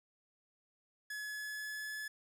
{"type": "tone with pitch glide", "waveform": "45% pulse", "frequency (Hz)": [1700, 1715.8], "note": ["G#6", "A6"], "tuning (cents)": [40, -44], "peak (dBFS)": -40, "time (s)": [1.1, 2.08], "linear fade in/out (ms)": 5, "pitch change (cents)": 16, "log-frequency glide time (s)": [1.21, 1.96], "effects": ["12-bit"]}